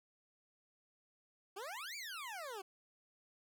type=exponential two-way sweep; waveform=20% pulse; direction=up then down; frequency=364.9 to 2404 to 364.9 Hz; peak=-39 dBFS; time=1.56-2.62 s; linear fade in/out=10 ms; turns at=1.96 s; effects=none